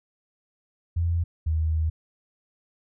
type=tone pair in turn; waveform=sine; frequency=84.8 / 79.29 Hz; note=E2 / D#2; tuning=+50 / +33 cents; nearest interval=minor second; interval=117 cents; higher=first; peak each=-21 dBFS; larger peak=neither; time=0.96-1.24 / 1.46-1.9 s; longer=second; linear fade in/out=10 ms; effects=none